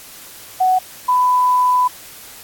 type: tone pair in turn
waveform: sine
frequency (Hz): 744 / 998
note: F#5 / B5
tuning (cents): +9 / +18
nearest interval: perfect fourth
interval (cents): 509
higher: second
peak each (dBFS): -11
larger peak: neither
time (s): 0.6-0.79 / 1.08-1.88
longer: second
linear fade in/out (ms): 10
effects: white hiss -38 dBFS RMS until 2.43 s + AAC 64 kbps